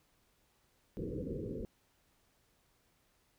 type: low-pass noise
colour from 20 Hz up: white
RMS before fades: -40 dBFS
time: 0.97-1.65 s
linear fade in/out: 0 ms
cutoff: 510 Hz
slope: 96 dB/octave
effects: pink hiss -73 dBFS RMS until 3.38 s